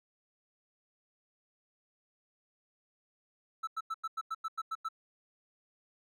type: tone bursts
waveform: triangle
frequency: 1317 Hz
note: E6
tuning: 2 cents flat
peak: -31 dBFS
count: 10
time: 3.63-4.888 s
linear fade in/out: 10 ms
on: 43 ms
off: 92 ms
effects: none